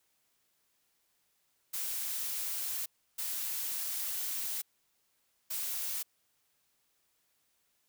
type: noise bursts at uneven times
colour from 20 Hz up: blue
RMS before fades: -36 dBFS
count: 3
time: 1.73-2.86 / 3.18-4.62 / 5.5-6.03 s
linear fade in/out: 10 ms
effects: white hiss -75 dBFS RMS until 7.88 s